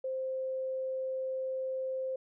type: tone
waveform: sine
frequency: 523.3 Hz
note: C5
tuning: in tune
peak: -32 dBFS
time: 0.04-2.16 s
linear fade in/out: 5 ms
effects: none